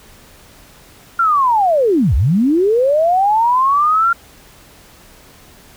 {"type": "linear two-way sweep", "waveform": "sine", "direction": "down then up", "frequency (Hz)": [1396.9, 55, 1396.9], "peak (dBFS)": -10, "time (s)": [1.19, 4.13], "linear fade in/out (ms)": 5, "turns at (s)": 2.15, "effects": ["pink hiss -44 dBFS RMS until 5.76 s"]}